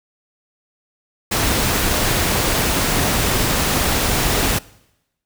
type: noise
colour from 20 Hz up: pink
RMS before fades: -18 dBFS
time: 1.31-4.59 s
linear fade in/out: 10 ms
effects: noise-tail reverb RT60 0.9 s tail -22 dB re dry